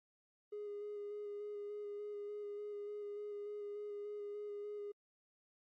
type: tone with vibrato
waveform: triangle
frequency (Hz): 413.1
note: G#4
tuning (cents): -9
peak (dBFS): -39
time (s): 0.52-4.92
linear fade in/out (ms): 10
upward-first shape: square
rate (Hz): 3.4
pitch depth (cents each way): 13
effects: tanh soft clip ceiling -39 dBFS + AAC 64 kbps